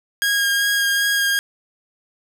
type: tone with vibrato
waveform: sawtooth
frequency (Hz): 1629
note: G#6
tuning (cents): -34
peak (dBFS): -13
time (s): 0.22-1.39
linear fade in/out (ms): 0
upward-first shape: sine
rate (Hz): 2.6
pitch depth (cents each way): 13
effects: none